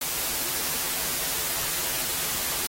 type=noise with comb filter; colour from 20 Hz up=white; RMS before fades=-28 dBFS; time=0.01-2.67 s; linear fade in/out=5 ms; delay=9.9 ms; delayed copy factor=-0.5; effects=AAC 48 kbps